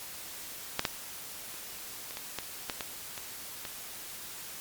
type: clicks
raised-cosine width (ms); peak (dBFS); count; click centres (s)
0.2; -9 / -9 / -28 / -24 / -20 / -16 / -14 / -16 / -22 / -20; 10; 0.794 / 0.852 / 1.541 / 2.109 / 2.171 / 2.387 / 2.698 / 2.808 / 3.178 / 3.652
effects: white hiss -43 dBFS RMS until 4.6 s + MP3 96 kbps